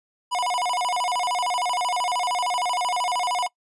square tone with vibrato, 843 Hz, G#5, 26 cents sharp, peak -23 dBFS, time 0.31-3.48 s, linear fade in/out 20 ms, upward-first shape square, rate 13 Hz, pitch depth 270 cents each way, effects noise-tail reverb RT60 0.1 s tail -23 dB re dry + resampled to 24000 Hz

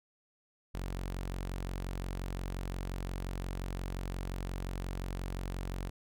sawtooth tone, 45.69 Hz, F#1, 21 cents flat, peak -32 dBFS, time 0.74-5.9 s, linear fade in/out 10 ms, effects none

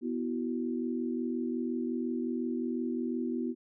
sine chord, B suspended fourth, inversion none, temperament equal with one note detuned, 246.9 / 329.6 / 375.2 Hz, B3 / E4 / F#4, 0 / 0 / +24 cents, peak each -32 / -36 / -38 dBFS, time 0.01-3.55 s, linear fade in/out 50 ms, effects none

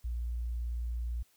sine tone, 59 Hz, A#1, 22 cents sharp, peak -32 dBFS, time 0.04-1.23 s, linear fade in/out 10 ms, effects white hiss -68 dBFS RMS until 1.36 s

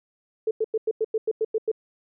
sine tone bursts, 440 Hz, A4, in tune, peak -20 dBFS, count 10, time 0.47-1.716 s, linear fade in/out 5 ms, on 40 ms, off 94 ms, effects none

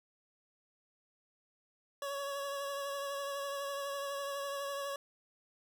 25% pulse tone with vibrato, 560 Hz, C#5, 18 cents sharp, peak -33 dBFS, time 2.02-4.96 s, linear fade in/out 2 ms, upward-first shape triangle, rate 12 Hz, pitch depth 27 cents each way, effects none

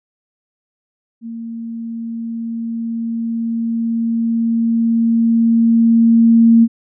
sine tone with level ramp, 229.5 Hz, A#3, 27 cents flat, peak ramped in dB -25 to -5 dBFS, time 1.21-6.68 s, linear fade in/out 50 ms, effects none

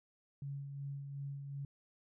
sine tone with tremolo, 140 Hz, C#3, 18 cents sharp, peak -39 dBFS, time 0.42-1.65 s, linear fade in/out 2 ms, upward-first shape sine, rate 2.7 Hz, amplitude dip 40%, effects none

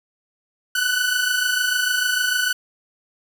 sawtooth tone pair together, 1478.3 / 1505 Hz, F#6 / F#6, -2 / +29 cents, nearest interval unison, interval 31 cents, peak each -18 dBFS, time 0.75-2.53 s, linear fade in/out 5 ms, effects none

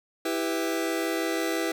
sawtooth chord, E minor, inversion none, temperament just, 329.6 / 395.6 / 494.4 Hz, E4 / G4 / B4, 0 / +16 / +2 cents, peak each -24 / -28 / -28 dBFS, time 0.25-1.72 s, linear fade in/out 5 ms, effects none

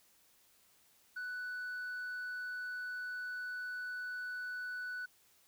sine tone, 1486 Hz, F#6, 7 cents sharp, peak -36 dBFS, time 1.16-5.06 s, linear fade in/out 10 ms, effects tanh soft clip ceiling -38 dBFS + white hiss -68 dBFS RMS until 5.47 s

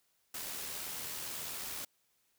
white noise with amplitude modulation, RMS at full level -40 dBFS, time 0.34-1.85 s, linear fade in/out 5 ms, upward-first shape sine, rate 78.2 Hz, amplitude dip 30%, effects white hiss -75 dBFS RMS until 2.38 s

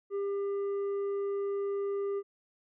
sine tone with tanh clipping, 399.4 Hz, G4, 32 cents sharp, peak -31 dBFS, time 0.1-2.23 s, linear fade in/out 50 ms, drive 5 dB, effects none

